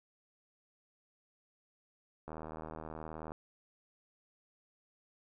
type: click train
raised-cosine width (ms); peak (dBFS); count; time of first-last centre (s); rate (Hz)
1; -30; 83; 2.28-3.319; 78.9
effects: none